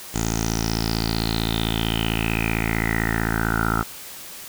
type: tone with low-pass filter sweep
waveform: 10% pulse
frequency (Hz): 55.6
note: A1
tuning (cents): +19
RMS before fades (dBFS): -23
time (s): 0.14-3.83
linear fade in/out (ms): 5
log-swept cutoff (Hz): 7100 to 1300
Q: 8.2
effects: white hiss -38 dBFS RMS until 4.48 s